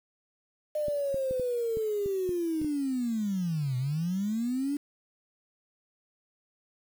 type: linear two-way sweep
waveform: sine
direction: down then up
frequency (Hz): 610 to 123.47 to 292.7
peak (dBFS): -27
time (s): 0.75-4.77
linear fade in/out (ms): 5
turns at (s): 3.77
type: clicks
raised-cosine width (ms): 3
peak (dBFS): -26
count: 9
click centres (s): 0.883 / 1.144 / 1.31 / 1.397 / 1.771 / 2.06 / 2.292 / 2.616 / 2.646
effects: 8-bit